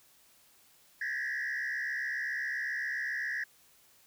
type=tone with frequency modulation; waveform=sine; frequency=1794 Hz; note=A6; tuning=33 cents sharp; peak=-30 dBFS; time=1.01-3.44 s; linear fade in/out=5 ms; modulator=67.4 Hz; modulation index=2.4; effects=tanh soft clip ceiling -30 dBFS + white hiss -63 dBFS RMS until 4.06 s